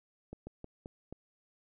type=slowing click train; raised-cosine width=2 ms; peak=-30 dBFS; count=5; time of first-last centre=0.33-1.126 s; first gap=140 ms; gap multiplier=1.24; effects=none